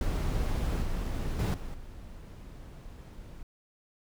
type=noise with level steps; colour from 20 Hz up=brown; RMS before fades=-29 / -32 / -26 / -39 / -45 dBFS; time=0.01-3.43 s; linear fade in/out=2 ms; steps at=0.82 / 1.39 / 1.54 / 1.74 s; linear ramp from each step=2 ms; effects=none